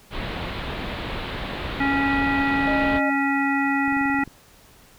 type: low-pass noise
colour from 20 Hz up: pink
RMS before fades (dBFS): -30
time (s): 0.1-3.01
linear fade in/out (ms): 50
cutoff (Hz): 4000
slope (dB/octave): 48
type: harmonic tone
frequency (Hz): 277.2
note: C#4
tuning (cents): 0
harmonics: 1 / 3 / 5 / 7 / 9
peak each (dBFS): -22 / -26 / -29 / -25 / -33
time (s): 1.8-4.24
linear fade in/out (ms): 5
type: tone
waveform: sine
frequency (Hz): 611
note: D#5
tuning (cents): -32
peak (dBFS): -26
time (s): 2.67-3.1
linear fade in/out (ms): 5
type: click train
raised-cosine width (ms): 3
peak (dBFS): -27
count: 10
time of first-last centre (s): 3.88-4.276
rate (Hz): 22.7
effects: pink hiss -52 dBFS RMS until 4.98 s